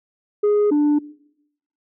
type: tone pair in turn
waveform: sine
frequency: 415.3 / 295 Hz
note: G#4 / D4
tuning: 0 / +8 cents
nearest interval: tritone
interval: 592 cents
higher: first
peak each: -11 dBFS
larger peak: neither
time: 0.43-0.71 / 0.71-0.99 s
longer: neither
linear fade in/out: 10 ms
effects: noise-tail reverb RT60 0.8 s tail -22 dB re dry + tanh soft clip ceiling -13 dBFS